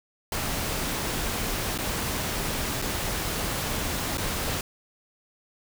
pink noise with dropouts, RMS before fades -29 dBFS, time 0.32-4.61 s, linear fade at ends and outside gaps 2 ms, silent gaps 1.778-1.786 / 2.818-2.822 / 4.173-4.18 s, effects none

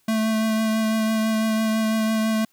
square tone with vibrato, 220 Hz, A3, in tune, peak -20 dBFS, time 0.08-2.45 s, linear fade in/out 5 ms, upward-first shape triangle, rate 6 Hz, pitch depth 18 cents each way, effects white hiss -64 dBFS RMS until 2.52 s

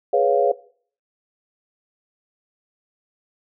sine chord, C# dominant seventh, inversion second, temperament equal, 415.3 / 493.9 / 554.4 / 698.5 Hz, G#4 / B4 / C#5 / E#5, 0 / 0 / 0 / 0 cents, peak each -21 / -20 / -19 / -21 dBFS, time 0.13-0.52 s, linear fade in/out 5 ms, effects noise-tail reverb RT60 0.5 s tail -19 dB re dry

